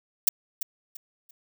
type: noise with echo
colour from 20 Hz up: violet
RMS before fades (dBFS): -18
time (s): 0.27-0.29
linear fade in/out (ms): 5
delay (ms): 340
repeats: 3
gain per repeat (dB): -11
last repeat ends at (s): 1.31
effects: none

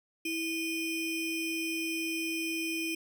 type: ring-modulated tone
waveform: square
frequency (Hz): 1397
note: F6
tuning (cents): 0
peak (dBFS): -29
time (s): 0.25-2.95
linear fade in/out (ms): 5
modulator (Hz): 1070
effects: 11-bit

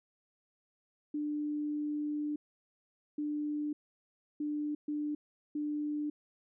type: tone bursts at uneven times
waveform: sine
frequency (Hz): 297.3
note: D4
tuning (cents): +21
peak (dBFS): -32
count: 5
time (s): 1.14-2.36 / 3.18-3.73 / 4.4-4.75 / 4.88-5.15 / 5.55-6.1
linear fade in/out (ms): 5
effects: none

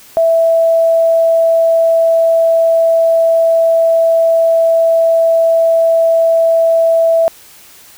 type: tone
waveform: sine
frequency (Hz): 659.3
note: E5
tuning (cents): 0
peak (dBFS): -7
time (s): 0.17-7.28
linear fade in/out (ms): 0
effects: white hiss -40 dBFS RMS until 7.97 s

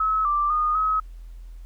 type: tone with pitch steps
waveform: sine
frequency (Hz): 1289 / 1177 / 1228 / 1277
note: E6 / D6 / D#6 / D#6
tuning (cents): -39 / +3 / -23 / +45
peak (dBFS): -19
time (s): 0-1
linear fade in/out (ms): 5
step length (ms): 250
effects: added 42 Hz sine -37 dBFS peak until 1.65 s + pink hiss -63 dBFS RMS until 1.65 s

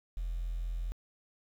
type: tone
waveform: sine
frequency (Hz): 42.39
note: E1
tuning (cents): +49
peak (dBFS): -31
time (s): 0.17-0.92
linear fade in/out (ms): 0
effects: tanh soft clip ceiling -30 dBFS + 10-bit

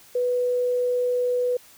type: tone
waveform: sine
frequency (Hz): 493.9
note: B4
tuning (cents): 0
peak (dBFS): -20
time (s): 0.15-1.57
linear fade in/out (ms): 5
effects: white hiss -51 dBFS RMS until 1.77 s

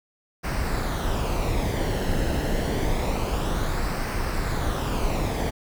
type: noise with flanger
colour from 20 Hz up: brown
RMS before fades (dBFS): -25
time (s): 0.43-5.51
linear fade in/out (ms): 20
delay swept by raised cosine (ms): 0.28 to 0.86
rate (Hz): 0.27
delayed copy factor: -0.5
effects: none

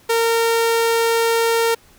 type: tone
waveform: sawtooth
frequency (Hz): 459.4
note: A#4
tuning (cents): -25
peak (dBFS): -11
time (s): 0.09-1.75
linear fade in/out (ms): 10
effects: pink hiss -51 dBFS RMS until 1.98 s

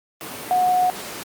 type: tone in noise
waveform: sine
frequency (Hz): 730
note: F#5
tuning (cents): -24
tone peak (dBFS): -15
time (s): 0.51-0.9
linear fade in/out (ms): 0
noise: pink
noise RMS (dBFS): -32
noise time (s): 0.21-1.23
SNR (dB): +14
effects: high-pass 200 Hz 12 dB/octave + Opus 32 kbps

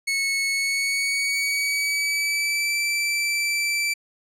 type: tone with pitch glide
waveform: sawtooth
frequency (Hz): 2200 to 2331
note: C#7 to D7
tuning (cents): -14 to -14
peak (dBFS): -18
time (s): 0.07-3.94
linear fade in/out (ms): 10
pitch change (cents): +100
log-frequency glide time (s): 0.5-2.77
effects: low-pass 11000 Hz 12 dB/octave

